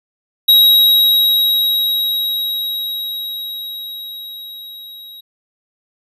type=tone with level ramp; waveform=square; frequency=3828 Hz; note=A#7; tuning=45 cents sharp; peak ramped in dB=-6 to -34 dBFS; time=0.48-5.21 s; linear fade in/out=10 ms; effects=resampled to 32000 Hz